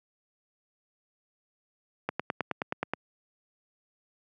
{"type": "click train", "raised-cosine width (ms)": 0.5, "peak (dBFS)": -13, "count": 9, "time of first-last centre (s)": [2.09, 2.936], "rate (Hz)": 9.46, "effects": ["high-pass 150 Hz 12 dB/octave"]}